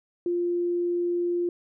sine tone, 349.2 Hz, F4, in tune, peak -23 dBFS, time 0.26-1.49 s, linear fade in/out 2 ms, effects none

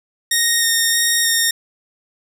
10% pulse tone with vibrato, 1851 Hz, A#6, 13 cents flat, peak -5 dBFS, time 0.31-1.51 s, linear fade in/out 5 ms, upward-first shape square, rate 1.6 Hz, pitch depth 9 cents each way, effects none

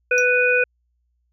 harmonic tone, 495.7 Hz, B4, 6 cents sharp, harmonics 1 / 3 / 5, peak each -19 / -19 / -19 dBFS, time 0.11-0.64 s, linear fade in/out 5 ms
triangle tone with exponential decay, 5780 Hz, F#8, 41 cents flat, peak -20 dBFS, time 0.18-0.26 s, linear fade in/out 0 ms, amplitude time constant 17 ms
effects added 60 Hz sine -65 dBFS peak until 1.32 s

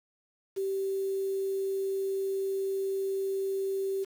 sine tone with quantisation, 388 Hz, G4, 18 cents flat, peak -28 dBFS, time 0.56-4.05 s, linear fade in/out 20 ms, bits 8, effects none

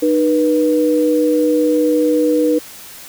sine tone pair together, 305.5 / 486.2 Hz, D#4 / B4, -32 / -27 cents, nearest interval minor sixth, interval 805 cents, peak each -14 dBFS, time 0.02-2.59 s, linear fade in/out 10 ms, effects white hiss -36 dBFS RMS until 3.08 s

